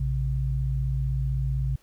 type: tone pair together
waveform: sine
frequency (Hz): 57.79 / 133.7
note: A#1 / C3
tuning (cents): -14 / +38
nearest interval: octave + minor third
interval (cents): 1452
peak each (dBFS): -26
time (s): 0-1.76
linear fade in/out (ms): 5
effects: pink hiss -62 dBFS RMS until 1.82 s